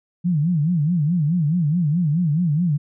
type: tone with vibrato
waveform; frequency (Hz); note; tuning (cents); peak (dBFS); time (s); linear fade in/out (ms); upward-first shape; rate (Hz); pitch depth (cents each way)
sine; 161.6; E3; -34; -16; 0.24-2.78; 20; sine; 4.7; 200
effects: none